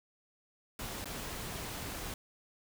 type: noise with dropouts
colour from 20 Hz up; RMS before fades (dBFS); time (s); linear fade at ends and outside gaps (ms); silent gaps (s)
pink; -41; 0.79-2.14; 2; 1.044-1.056
effects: none